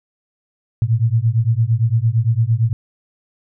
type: beating tone pair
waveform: sine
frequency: 110 / 118.8 Hz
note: A2 / A#2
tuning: 0 / +33 cents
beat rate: 8.8 Hz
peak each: -16 dBFS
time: 0.82-2.73 s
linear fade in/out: 0 ms
effects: none